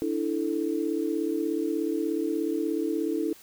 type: chord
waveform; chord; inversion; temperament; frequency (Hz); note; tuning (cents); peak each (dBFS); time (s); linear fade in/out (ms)
sine; D suspended second; none; just; 293.7 / 330.4 / 440.5; D4 / E4 / A4; 0 / +4 / +2; -30 / -28 / -31; 0.02-3.33; 0
effects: white hiss -52 dBFS RMS until 3.42 s